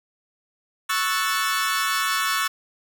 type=chord; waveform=sawtooth; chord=F# minor seventh; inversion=second; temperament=equal; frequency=1108.7 / 1318.5 / 1480 / 1760 Hz; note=C#6 / E6 / F#6 / A6; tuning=0 / 0 / 0 / 0 cents; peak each=-22 / -23 / -25 / -24 dBFS; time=0.89-2.48 s; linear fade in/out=10 ms; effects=none